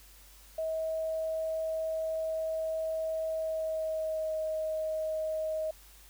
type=tone with pitch glide; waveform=sine; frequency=640 to 629 Hz; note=D#5 to D#5; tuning=+49 to +19 cents; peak=-30 dBFS; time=0.58-5.71 s; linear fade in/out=5 ms; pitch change=-30 cents; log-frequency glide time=3.33-4.4 s; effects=added 50 Hz sine -56 dBFS peak until 6.09 s + white hiss -57 dBFS RMS until 6.09 s